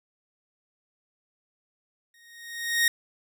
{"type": "tone with exponential growth", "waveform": "sawtooth", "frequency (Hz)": 1864.7, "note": "A#6", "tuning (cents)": 0, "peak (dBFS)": -14, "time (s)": [2.14, 2.88], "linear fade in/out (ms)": 2, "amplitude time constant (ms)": 160, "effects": []}